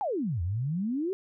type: exponential two-way sweep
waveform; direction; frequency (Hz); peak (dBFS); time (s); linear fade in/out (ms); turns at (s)
sine; down then up; 880 to 81.1 to 397.5; -27; 0.01-1.13; 0; 0.42
effects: none